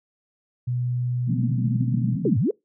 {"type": "tone", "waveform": "sine", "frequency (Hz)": 123.4, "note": "B2", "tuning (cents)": -1, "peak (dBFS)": -22, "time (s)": [0.67, 2.16], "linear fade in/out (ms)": 10}
{"type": "band-pass noise", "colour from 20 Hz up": "white", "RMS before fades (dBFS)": -26, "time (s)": [1.27, 2.37], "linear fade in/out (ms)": 10, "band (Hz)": [130, 260], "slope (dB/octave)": 96}
{"type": "exponential two-way sweep", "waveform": "sine", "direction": "down then up", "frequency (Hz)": [490.6, 97.6, 490.6], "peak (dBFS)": -18, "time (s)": [2.25, 2.51], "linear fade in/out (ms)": 5, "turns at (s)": 2.38}
{"effects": ["noise-tail reverb RT60 0.2 s tail -26 dB re dry"]}